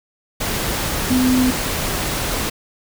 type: tone in noise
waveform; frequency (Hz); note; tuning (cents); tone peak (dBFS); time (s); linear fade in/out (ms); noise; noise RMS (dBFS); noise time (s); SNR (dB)
sine; 254.7; C4; -46; -13; 1.1-1.51; 10; pink; -22; 0.4-2.5; +6
effects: none